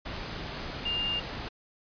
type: tone in noise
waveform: sine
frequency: 2810 Hz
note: F7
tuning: 10 cents sharp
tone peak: -28 dBFS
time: 0.85-1.2 s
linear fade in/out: 10 ms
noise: pink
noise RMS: -37 dBFS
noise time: 0.05-1.49 s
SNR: +6 dB
effects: resampled to 11025 Hz